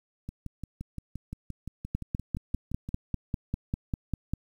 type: two click trains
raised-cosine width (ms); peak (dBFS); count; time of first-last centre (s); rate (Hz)
5; -24 / -16; 16 / 13; 0.29-2.89 / 1.95-4.336; 5.77 / 5.03
effects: 9-bit